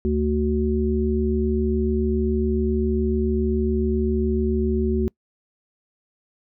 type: harmonic tone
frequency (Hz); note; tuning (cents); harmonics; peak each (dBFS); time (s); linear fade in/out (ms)
74.4; D2; +23; 1 / 3 / 5; -23 / -23 / -23; 0.05-5.08; 0
effects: noise-tail reverb RT60 0.1 s tail -25 dB re dry